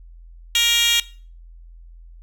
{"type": "tone with high-pass filter", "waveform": "10% pulse", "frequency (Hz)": 469.5, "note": "A#4", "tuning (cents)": 12, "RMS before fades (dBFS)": -17, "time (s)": [0.55, 1], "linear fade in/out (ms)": 2, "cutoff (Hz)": 3400, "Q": 3.4, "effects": ["noise-tail reverb RT60 0.4 s tail -19 dB re dry", "added 42 Hz sine -40 dBFS peak until 2.22 s"]}